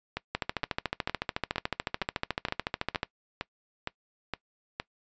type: two click trains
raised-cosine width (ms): 0.3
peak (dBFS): -15 / -12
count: 11 / 38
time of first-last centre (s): 0.17-4.8 / 0.35-3.031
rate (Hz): 2.16 / 13.8
effects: noise-tail reverb RT60 0.1 s tail -21 dB re dry + resampled to 16000 Hz